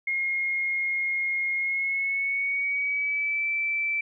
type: tone with pitch glide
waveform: sine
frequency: 2146 to 2327 Hz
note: C7 to D7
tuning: +43 to -17 cents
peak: -24 dBFS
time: 0.07-4.01 s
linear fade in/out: 5 ms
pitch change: +140 cents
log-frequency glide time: 1.55-3.47 s
effects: none